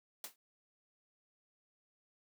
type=noise with exponential decay; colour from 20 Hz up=white; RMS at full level=-40 dBFS; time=0.24-0.36 s; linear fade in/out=2 ms; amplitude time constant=25 ms; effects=high-pass 200 Hz 12 dB/octave